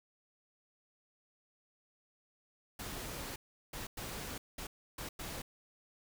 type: noise bursts at uneven times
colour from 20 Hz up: pink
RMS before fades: -43 dBFS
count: 6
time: 2.79-3.36 / 3.73-3.87 / 3.97-4.38 / 4.58-4.67 / 4.98-5.09 / 5.19-5.42 s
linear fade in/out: 5 ms
effects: none